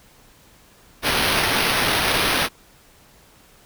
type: noise with sample-and-hold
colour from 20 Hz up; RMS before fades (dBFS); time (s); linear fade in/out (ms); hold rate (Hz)
white; -20; 1.02-2.49; 50; 7350
effects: pink hiss -52 dBFS RMS until 3.65 s